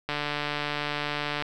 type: click train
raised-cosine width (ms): 0.3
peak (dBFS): -13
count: 197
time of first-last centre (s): 0.09-1.423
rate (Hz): 147
effects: none